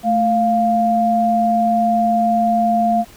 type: tone pair together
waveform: sine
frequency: 220 / 698.5 Hz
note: A3 / F5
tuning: 0 / 0 cents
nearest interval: octave + minor sixth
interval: 2000 cents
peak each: -18 / -14 dBFS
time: 0.03-3.05 s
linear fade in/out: 50 ms
effects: pink hiss -44 dBFS RMS until 3.16 s